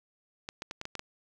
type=clicks; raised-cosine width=0.2 ms; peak=-20 dBFS; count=7; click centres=0.489 / 0.621 / 0.711 / 0.814 / 0.854 / 0.953 / 0.994 s; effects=none